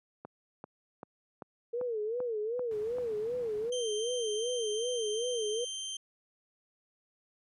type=click train; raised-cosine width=1 ms; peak=-28 dBFS; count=8; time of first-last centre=0.25-2.984 s; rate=2.56 Hz
type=tone with vibrato; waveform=sine; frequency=457.8 Hz; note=A#4; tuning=31 cents flat; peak=-31 dBFS; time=1.73-5.65 s; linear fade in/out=10 ms; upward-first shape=sine; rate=2.6 Hz; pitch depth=150 cents each way
type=noise; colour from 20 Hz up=brown; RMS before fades=-45 dBFS; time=2.71-3.7 s; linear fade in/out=2 ms
type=tone; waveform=25% pulse; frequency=3136 Hz; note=G7; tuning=in tune; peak=-33 dBFS; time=3.72-5.97 s; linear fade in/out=5 ms
effects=high-pass 150 Hz 12 dB/octave + resampled to 32000 Hz